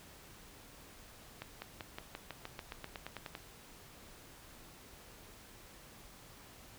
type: accelerating click train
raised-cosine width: 0.3 ms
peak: -26 dBFS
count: 15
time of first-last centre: 1.42-3.352 s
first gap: 200 ms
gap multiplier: 0.94
effects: pink hiss -56 dBFS RMS until 6.78 s